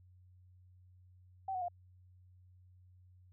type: tone with pitch steps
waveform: sine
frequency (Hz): 769 / 736 / 704.4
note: G5 / F#5 / F5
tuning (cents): -33 / -9 / +15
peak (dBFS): -35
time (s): 1.48-1.684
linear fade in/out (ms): 5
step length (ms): 68
effects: added 91 Hz sine -59 dBFS peak until 3.32 s